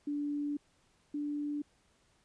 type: tone pair in turn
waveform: sine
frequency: 290.9 / 292.8 Hz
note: D4 / D4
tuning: -16 / -5 cents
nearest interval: unison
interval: 11 cents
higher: second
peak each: -32 / -33 dBFS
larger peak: first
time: 0.07-0.57 / 1.14-1.62 s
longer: first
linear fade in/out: 5 ms
effects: pink hiss -70 dBFS RMS until 2.24 s + resampled to 22050 Hz